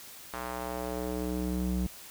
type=tone with band-pass filter sweep; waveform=square; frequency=61.74 Hz; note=B1; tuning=in tune; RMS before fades=-33 dBFS; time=0.33-1.87 s; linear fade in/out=5 ms; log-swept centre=1200 to 160 Hz; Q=1.3; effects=white hiss -48 dBFS RMS until 2.1 s